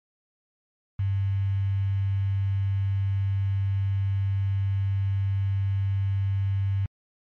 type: tone with quantisation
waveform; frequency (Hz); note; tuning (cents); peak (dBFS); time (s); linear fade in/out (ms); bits
sine; 98; G2; 0; -22; 0.99-6.86; 5; 7
effects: low-pass 2000 Hz 12 dB/octave + MP3 48 kbps